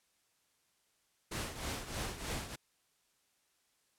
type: noise with tremolo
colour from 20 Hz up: pink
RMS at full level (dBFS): -37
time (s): 1.31-2.56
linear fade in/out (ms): 10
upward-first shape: triangle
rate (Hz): 3.2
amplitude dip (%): 75
effects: white hiss -75 dBFS RMS until 3.98 s + low-pass 11000 Hz 12 dB/octave